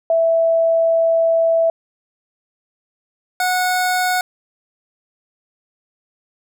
sine / 25% pulse tone pair in turn, 659.3 / 732.6 Hz, E5 / F#5, 0 / -17 cents, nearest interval major second, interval 183 cents, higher second, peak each -12 dBFS, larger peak neither, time 0.1-1.7 / 3.4-4.21 s, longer first, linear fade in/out 2 ms, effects none

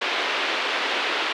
white band-pass noise, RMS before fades -25 dBFS, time 0.01-1.33 s, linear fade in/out 10 ms, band 320 to 3400 Hz, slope 24 dB/octave, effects none

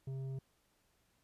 triangle tone with tanh clipping, 133.7 Hz, C3, 38 cents sharp, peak -40 dBFS, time 0.07-0.39 s, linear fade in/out 5 ms, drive 12 dB, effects pink hiss -75 dBFS RMS until 1.23 s + resampled to 32000 Hz

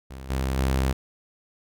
sawtooth tone with level steps, 66 Hz, C2, 16 cents sharp, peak -33 / -20 / -17 dBFS, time 0.1-0.93 s, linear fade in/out 10 ms, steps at 0.29 / 0.57 s, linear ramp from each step 20 ms, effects none

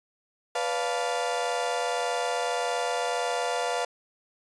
35% pulse chord, B half-diminished seventh, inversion none, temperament equal with one note detuned, 493.9 / 575.6 / 698.5 / 880 Hz, B4 / D5 / F5 / A5, 0 / -35 / 0 / 0 cents, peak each -29 / -33 / -28 / -33 dBFS, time 0.55-3.85 s, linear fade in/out 5 ms, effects resampled to 22050 Hz

